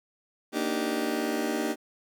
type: chord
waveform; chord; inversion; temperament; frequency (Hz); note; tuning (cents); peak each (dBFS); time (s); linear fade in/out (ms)
30% pulse; Eb major seventh; second; just; 233.3 / 291.7 / 311.1 / 388.9; Bb3 / D4 / Eb4 / G4; +2 / -12 / 0 / -14; -30; 0.52-1.76; 50
effects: 10-bit